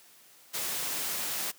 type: noise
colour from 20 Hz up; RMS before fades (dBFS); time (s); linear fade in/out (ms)
white; -33; 0.53-1.52; 20
effects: white hiss -57 dBFS RMS until 1.58 s + high-pass 150 Hz 12 dB/octave